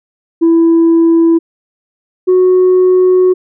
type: tone pair in turn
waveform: sine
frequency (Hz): 331.7 / 367.7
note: E4 / F#4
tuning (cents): +11 / -11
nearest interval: major second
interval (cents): 178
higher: second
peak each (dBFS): -3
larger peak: neither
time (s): 0.41-1.39 / 2.27-3.34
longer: second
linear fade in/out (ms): 20
effects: tanh soft clip ceiling -3 dBFS